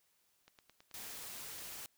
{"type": "click train", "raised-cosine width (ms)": 0.2, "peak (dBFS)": -40, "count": 8, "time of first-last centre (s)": [0.48, 1.238], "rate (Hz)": 9.24}
{"type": "noise", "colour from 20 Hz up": "white", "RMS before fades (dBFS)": -47, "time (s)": [0.94, 1.86], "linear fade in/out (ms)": 0}
{"effects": ["white hiss -75 dBFS RMS until 1.97 s"]}